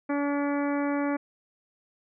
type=harmonic tone; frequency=286 Hz; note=D4; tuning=46 cents flat; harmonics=1 / 2 / 3 / 4 / 5 / 6 / 7 / 8; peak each=-26 / -32 / -36 / -38 / -40 / -42 / -43 / -44 dBFS; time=0.09-1.17 s; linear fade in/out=10 ms; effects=none